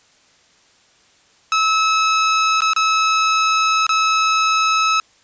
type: tone with dropouts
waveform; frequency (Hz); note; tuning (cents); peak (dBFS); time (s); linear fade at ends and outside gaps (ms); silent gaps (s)
sawtooth; 1296; E6; -30; -10; 1.52-5; 1; 2.606-2.619 / 2.734-2.763 / 3.867-3.892
effects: white hiss -54 dBFS RMS until 5.23 s + resampled to 16000 Hz